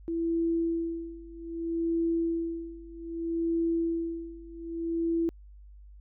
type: tone with tremolo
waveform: sine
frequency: 333 Hz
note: E4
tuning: 18 cents sharp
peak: -24 dBFS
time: 0.08-5.29 s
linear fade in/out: 0 ms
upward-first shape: sine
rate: 0.63 Hz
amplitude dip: 90%
effects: added 50 Hz sine -47 dBFS peak until 6 s